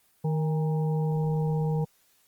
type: harmonic tone with a mistuned harmonic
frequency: 155.56 Hz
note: D#3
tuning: in tune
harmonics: 1 / 3 / 5 / 6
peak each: -24 / -33 / -39 / -45 dBFS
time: 0.24-1.85 s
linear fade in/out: 10 ms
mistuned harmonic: 5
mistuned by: +68 cents
effects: white hiss -65 dBFS RMS until 2.27 s + Opus 24 kbps